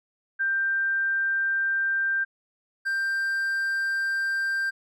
sine / triangle tone pair in turn, 1575 / 1575 Hz, G6 / G6, +8 / +8 cents, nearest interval unison, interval 0 cents, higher neither, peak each -22 dBFS, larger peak neither, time 0.39-2.25 / 2.85-4.71 s, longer neither, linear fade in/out 20 ms, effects none

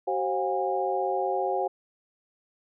sine tone cluster, 380.9 / 531 / 717 / 812 Hz, G4 / C5 / F5 / G#5, -50 / +25 / +45 / -39 cents, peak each -30 dBFS, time 0.07-1.68 s, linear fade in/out 10 ms, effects none

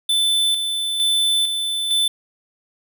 square tone with tremolo, 3520 Hz, A7, in tune, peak -16 dBFS, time 0.09-2.08 s, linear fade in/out 5 ms, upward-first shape square, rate 1.1 Hz, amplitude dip 45%, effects none

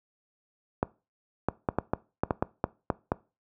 clicks, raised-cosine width 1 ms, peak -10 dBFS, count 11, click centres 0.829 / 1.486 / 1.688 / 1.786 / 1.935 / 2.235 / 2.308 / 2.425 / 2.641 / 2.902 / 3.119 s, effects noise-tail reverb RT60 0.3 s tail -21 dB re dry + high-pass 60 Hz 12 dB/octave

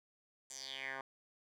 10% pulse tone with band-pass filter sweep, 134.2 Hz, C3, 44 cents sharp, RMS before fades -45 dBFS, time 0.5-1.01 s, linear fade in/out 2 ms, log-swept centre 7600 to 1200 Hz, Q 4.7, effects none

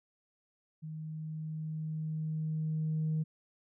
sine tone with level ramp, 156.6 Hz, D#3, 11 cents sharp, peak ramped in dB -39 to -27 dBFS, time 0.82-3.24 s, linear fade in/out 20 ms, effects tanh soft clip ceiling -26 dBFS

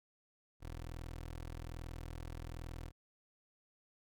20% pulse tone, 41.2 Hz, E1, in tune, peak -39 dBFS, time 0.6-2.92 s, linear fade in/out 50 ms, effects none

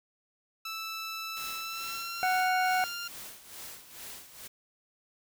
15% pulse tone with pitch glide, 1318.5 to 1396.1 Hz, E6 to F6, 0 to -1 cents, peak -29 dBFS, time 0.65-3.08 s, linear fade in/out 5 ms, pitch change +99 cents, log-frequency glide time 1.57-2.45 s
white noise with tremolo, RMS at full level -43 dBFS, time 1.36-4.48 s, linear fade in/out 10 ms, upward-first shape sine, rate 2.3 Hz, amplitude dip 70%
harmonic tone, 740 Hz, F#5, in tune, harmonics 1 / 2 / 3, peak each -26 / -31 / -35 dBFS, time 2.23-2.84 s, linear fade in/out 0 ms
effects none

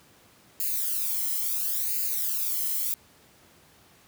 violet noise with flanger, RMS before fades -28 dBFS, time 0.6-2.94 s, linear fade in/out 0 ms, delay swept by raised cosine 0.43 to 0.98 ms, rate 0.72 Hz, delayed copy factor +0.95, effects pink hiss -57 dBFS RMS until 4.07 s + high-pass 80 Hz 12 dB/octave

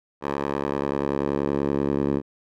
10% pulse tone with band-pass filter sweep, 70.4 Hz, C#2, 27 cents sharp, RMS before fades -25 dBFS, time 0.21-2.22 s, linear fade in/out 50 ms, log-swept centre 790 to 330 Hz, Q 1, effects none

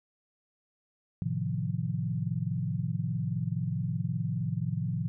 sine chord, F dominant seventh, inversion first, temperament equal, 110 / 130.81 / 155.56 / 174.61 Hz, A2 / C3 / Eb3 / F3, 0 / 0 / 0 / 0 cents, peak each -34 dBFS, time 1.22-5.08 s, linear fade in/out 0 ms, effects none

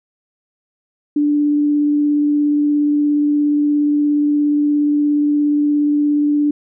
sine tone with vibrato, 293.7 Hz, D4, in tune, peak -12 dBFS, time 1.16-6.51 s, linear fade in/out 5 ms, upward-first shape sine, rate 17 Hz, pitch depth 8 cents each way, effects none

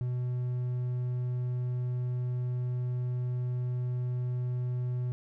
triangle tone, 124.2 Hz, B2, 10 cents sharp, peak -27 dBFS, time 0.01-5.12 s, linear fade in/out 0 ms, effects none

